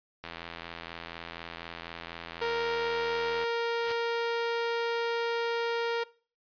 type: click train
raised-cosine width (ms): 0.3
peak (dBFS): -23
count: 270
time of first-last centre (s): 0.24-3.439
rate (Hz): 84.1
type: tone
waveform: sawtooth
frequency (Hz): 466.2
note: A#4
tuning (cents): 0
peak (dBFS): -24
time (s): 2.41-6.04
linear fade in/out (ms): 10
type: noise with exponential growth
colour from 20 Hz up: white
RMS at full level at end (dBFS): -33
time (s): 3.7-3.92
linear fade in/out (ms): 2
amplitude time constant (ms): 47
effects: noise-tail reverb RT60 0.4 s tail -21 dB re dry + resampled to 11025 Hz